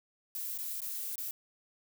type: noise with dropouts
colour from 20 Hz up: violet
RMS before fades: -38 dBFS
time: 0.35-1.31 s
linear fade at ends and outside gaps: 1 ms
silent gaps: 0.578-0.586 / 0.805-0.818 / 1.157-1.18 s
effects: none